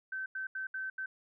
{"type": "tone bursts at uneven times", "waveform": "sine", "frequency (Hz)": 1540, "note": "G6", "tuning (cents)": -31, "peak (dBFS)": -35, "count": 5, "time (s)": [[0.12, 0.26], [0.35, 0.47], [0.55, 0.67], [0.74, 0.9], [0.98, 1.06]], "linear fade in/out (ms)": 5, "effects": []}